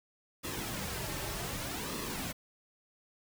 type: noise with flanger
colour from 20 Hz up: pink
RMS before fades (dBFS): -38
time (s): 0.43-2.33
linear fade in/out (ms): 20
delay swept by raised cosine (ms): 1.3 to 4.2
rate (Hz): 0.65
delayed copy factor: -0.6
effects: none